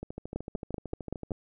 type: two click trains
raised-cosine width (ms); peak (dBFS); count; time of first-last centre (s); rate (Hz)
2; -24 / -19; 18 / 6; 0.03-1.308 / 0.36-1.318; 13.3 / 5.22
effects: none